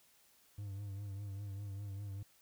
triangle tone with vibrato, 100 Hz, G2, 35 cents sharp, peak -39 dBFS, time 0.58-2.23 s, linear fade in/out 5 ms, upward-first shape triangle, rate 5 Hz, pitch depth 67 cents each way, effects white hiss -68 dBFS RMS until 2.41 s

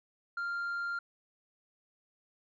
sine tone, 1394 Hz, F6, 4 cents flat, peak -30 dBFS, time 0.37-0.99 s, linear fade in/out 5 ms, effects tanh soft clip ceiling -32 dBFS

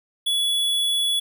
square tone, 3397 Hz, G#7, 38 cents sharp, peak -20 dBFS, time 0.26-1.2 s, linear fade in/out 10 ms, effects none

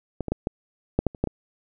clicks, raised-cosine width 2 ms, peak -14 / -16 / -10 / -11 / -6 / -7 / -26 / -8 / -15 dBFS, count 9, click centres 0.207 / 0.283 / 0.32 / 0.471 / 0.99 / 1.067 / 1.148 / 1.24 / 1.273 s, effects none

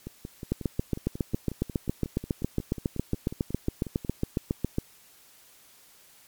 two click trains, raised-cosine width 3 ms, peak -12 / -23 dBFS, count 32 / 23, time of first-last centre 0.52-4.784 / 0.07-4.048 s, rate 7.27 / 5.53 Hz, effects white hiss -56 dBFS RMS until 6.27 s + MP3 96 kbps

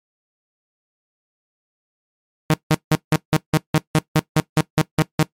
sawtooth tone bursts, 155.56 Hz, D#3, in tune, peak -8 dBFS, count 14, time 2.5-5.228 s, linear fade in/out 0 ms, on 37 ms, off 170 ms, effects noise-tail reverb RT60 0.1 s tail -19 dB re dry + MP3 64 kbps

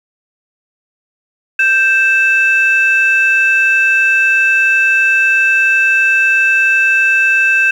sine tone pair together, 1568 / 2637 Hz, G6 / E7, 0 / 0 cents, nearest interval major sixth, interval 900 cents, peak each -10 dBFS, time 1.59-7.71 s, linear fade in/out 5 ms, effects tanh soft clip ceiling -2 dBFS + 7-bit

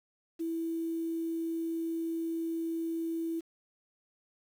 sine tone with quantisation, 329.6 Hz, E4, in tune, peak -31 dBFS, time 0.39-3.41 s, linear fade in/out 20 ms, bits 9, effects none

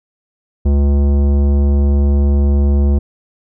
sine tone with tanh clipping, 70.8 Hz, C#2, 37 cents sharp, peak -11 dBFS, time 0.65-2.99 s, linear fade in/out 10 ms, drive 15 dB, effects none

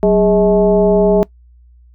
sine tone with frequency modulation, 412.2 Hz, G#4, 13 cents flat, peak -8 dBFS, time 0.03-1.23 s, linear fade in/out 0 ms, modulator 225 Hz, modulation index 1.2, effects noise-tail reverb RT60 0.1 s tail -22 dB re dry + added 60 Hz sine -42 dBFS peak until 1.94 s

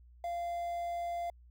triangle tone with quantisation, 691 Hz, F5, 19 cents flat, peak -32 dBFS, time 0.24-1.3 s, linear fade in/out 2 ms, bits 10, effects added 60 Hz sine -55 dBFS peak until 1.5 s

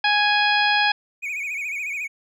harmonic tone, 831 Hz, G#5, 1 cent sharp, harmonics 1 / 2 / 3 / 4 / 5 / 6, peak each -21 / -21 / -23 / -25 / -30 / -29 dBFS, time 0.04-0.92 s, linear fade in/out 5 ms
triangle tone with vibrato, 2349 Hz, D7, in tune, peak -24 dBFS, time 1.22-2.08 s, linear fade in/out 20 ms, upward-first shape sine, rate 14 Hz, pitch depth 120 cents each way
effects none

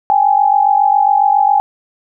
sine tone pair together, 796 / 843.3 Hz, G5 / G#5, +26 / +26 cents, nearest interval minor second, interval 100 cents, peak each -11 dBFS, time 0.1-1.6 s, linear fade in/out 0 ms, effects none

